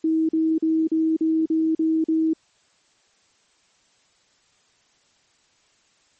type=tone bursts; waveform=sine; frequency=320 Hz; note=D#4; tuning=49 cents sharp; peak=-17 dBFS; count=8; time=0.04-2.334 s; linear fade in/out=5 ms; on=250 ms; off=42 ms; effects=white hiss -62 dBFS RMS until 6.19 s + MP3 32 kbps